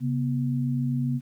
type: tone pair together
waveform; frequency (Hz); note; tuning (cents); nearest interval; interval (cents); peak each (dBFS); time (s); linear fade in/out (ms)
sine; 135.57 / 243.1; C#3 / B3; -38 / -27; minor seventh; 1011; -25 / -27; 0-1.21; 50
effects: 10-bit